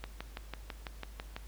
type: click train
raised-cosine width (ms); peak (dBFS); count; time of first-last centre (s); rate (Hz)
0.3; -23; 9; 0.04-1.365; 6.04
effects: added 51 Hz sine -46 dBFS peak until 1.47 s + pink hiss -58 dBFS RMS until 1.47 s

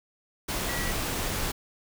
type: tone in noise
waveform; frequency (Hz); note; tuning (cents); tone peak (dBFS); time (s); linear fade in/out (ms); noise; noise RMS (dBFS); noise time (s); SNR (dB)
sine; 1936; B6; -35; -35; 0.68-0.92; 10; pink; -30; 0.48-1.52; -8
effects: none

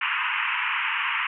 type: band-pass noise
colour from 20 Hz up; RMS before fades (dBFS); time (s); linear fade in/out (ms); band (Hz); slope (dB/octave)
white; -26; 0.01-1.27; 5; 900 to 2900; 96
effects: none

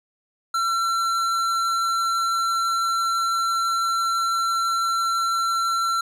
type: tone with tanh clipping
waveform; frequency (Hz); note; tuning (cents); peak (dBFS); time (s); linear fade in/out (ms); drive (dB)
sine; 1353; E6; +45; -22; 0.54-6.01; 5; 15
effects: none

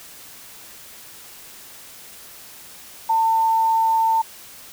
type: tone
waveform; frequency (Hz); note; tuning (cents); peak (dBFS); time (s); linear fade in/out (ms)
sine; 898; A5; +35; -15; 3.09-4.22; 10
effects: white hiss -42 dBFS RMS until 4.72 s

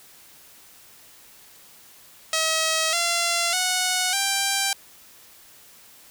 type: tone with pitch steps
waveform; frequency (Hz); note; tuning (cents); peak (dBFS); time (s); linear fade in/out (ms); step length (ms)
5% pulse; 640 / 685.9 / 735.2 / 787.9; D#5 / F5 / F#5 / G5; +49 / -31 / -11 / +9; -9; 2.33-4.73; 2; 600
effects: white hiss -50 dBFS RMS until 6.1 s

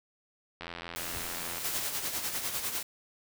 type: click train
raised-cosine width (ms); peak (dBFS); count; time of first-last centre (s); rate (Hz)
0.3; -23; 84; 0.61-1.582; 85.4
type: noise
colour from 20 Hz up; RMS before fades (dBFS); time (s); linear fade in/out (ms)
white; -38; 0.96-1.84; 0
type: noise with exponential decay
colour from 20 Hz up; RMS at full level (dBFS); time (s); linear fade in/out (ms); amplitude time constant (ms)
brown; -38; 1.14-1.49; 0; 74
type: noise with tremolo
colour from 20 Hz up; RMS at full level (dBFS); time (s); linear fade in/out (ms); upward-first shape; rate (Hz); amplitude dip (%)
white; -32; 1.64-2.83; 5; sine; 10; 55
effects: none

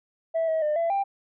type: tone with pitch steps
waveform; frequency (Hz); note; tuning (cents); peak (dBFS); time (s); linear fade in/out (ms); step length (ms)
sine; 655 / 640 / 603 / 671 / 791; E5 / D#5 / D5 / E5 / G5; -11 / +49 / +46 / +31 / +15; -20; 0.34-1.04; 20; 140
effects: tanh soft clip ceiling -20 dBFS

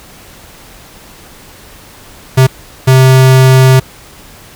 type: tone bursts at uneven times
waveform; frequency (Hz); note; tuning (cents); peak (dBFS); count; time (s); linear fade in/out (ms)
square; 130.81; C3; 0; -3; 2; 2.37-2.47 / 2.87-3.8; 10
effects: pink hiss -36 dBFS RMS until 4.55 s

